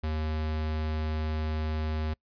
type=tone; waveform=square; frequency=77.78 Hz; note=D#2; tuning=in tune; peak=-29 dBFS; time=0.03-2.14 s; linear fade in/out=10 ms; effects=noise-tail reverb RT60 0.1 s tail -26 dB re dry + resampled to 11025 Hz